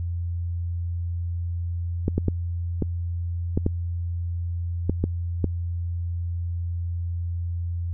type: clicks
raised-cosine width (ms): 3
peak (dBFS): -9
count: 9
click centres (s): 2.081 / 2.18 / 2.283 / 2.823 / 3.575 / 3.664 / 4.896 / 5.04 / 5.443
effects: added 86 Hz sine -25 dBFS peak until 7.93 s